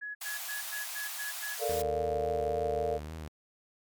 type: tone bursts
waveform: sine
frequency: 1685 Hz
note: G#6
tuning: 25 cents sharp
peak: -36 dBFS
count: 7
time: 0.01-1.554 s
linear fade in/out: 20 ms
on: 140 ms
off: 94 ms
type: high-pass noise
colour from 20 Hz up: white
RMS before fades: -39 dBFS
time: 0.21-1.82 s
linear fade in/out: 5 ms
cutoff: 630 Hz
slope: 96 dB/octave
type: chord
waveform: sine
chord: Bb major seventh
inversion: third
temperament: equal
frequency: 440 / 466.2 / 587.3 / 698.5 Hz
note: A4 / Bb4 / D5 / F5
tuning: 0 / 0 / 0 / 0 cents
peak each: -34 dBFS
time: 1.59-3 s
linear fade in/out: 50 ms
type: tone with vibrato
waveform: sawtooth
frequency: 77.78 Hz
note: D#2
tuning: in tune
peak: -35 dBFS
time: 1.69-3.28 s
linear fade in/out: 5 ms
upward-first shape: sine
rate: 3.6 Hz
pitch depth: 63 cents each way
effects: MP3 96 kbps